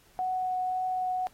sine tone with vibrato, 740 Hz, F#5, in tune, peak -27 dBFS, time 0.19-1.27 s, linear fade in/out 0 ms, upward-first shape triangle, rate 1.9 Hz, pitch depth 8 cents each way, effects pink hiss -61 dBFS RMS until 1.33 s + AAC 48 kbps

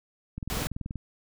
click train, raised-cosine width 5 ms, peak -22 dBFS, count 13, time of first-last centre 0.38-0.957 s, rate 20.8 Hz
pink noise, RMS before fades -32 dBFS, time 0.5-0.67 s, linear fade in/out 0 ms
effects none

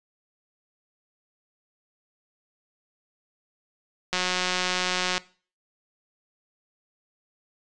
click train, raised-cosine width 0.2 ms, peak -8 dBFS, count 192, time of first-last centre 4.13-5.179 s, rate 182 Hz, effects noise-tail reverb RT60 0.4 s tail -20 dB re dry + resampled to 22050 Hz

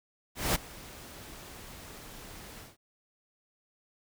pink noise with ADSR envelope, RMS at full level -26 dBFS, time 0.35-2.77 s, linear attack 200 ms, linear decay 15 ms, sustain -21 dB, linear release 170 ms, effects none

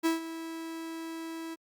45% pulse tone with ADSR envelope, 327 Hz, E4, 14 cents flat, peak -23 dBFS, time 0.03-1.56 s, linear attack 27 ms, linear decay 140 ms, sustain -14 dB, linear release 27 ms, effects Opus 48 kbps

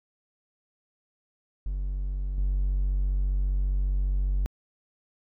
triangle tone with level steps, 47.42 Hz, F#1, 43 cents sharp, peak -25 / -20 dBFS, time 1.66-4.46 s, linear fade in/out 0 ms, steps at 2.38 s, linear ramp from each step 2 ms, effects tanh soft clip ceiling -16 dBFS

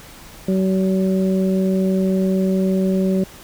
harmonic tone, 189.2 Hz, F#3, 39 cents sharp, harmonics 1 / 2 / 3, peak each -16 / -22 / -26 dBFS, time 0.48-3.24 s, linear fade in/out 5 ms, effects pink hiss -41 dBFS RMS until 3.43 s

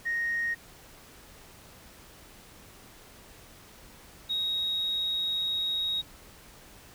sine tone pair in turn, 1864.7 / 3777 Hz, A#6 / A#7, 0 / +22 cents, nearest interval octave, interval 1222 cents, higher second, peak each -26 dBFS, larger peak neither, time 0.05-0.55 / 4.29-6.02 s, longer second, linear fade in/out 20 ms, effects tanh soft clip ceiling -22 dBFS + pink hiss -52 dBFS RMS until 6.94 s

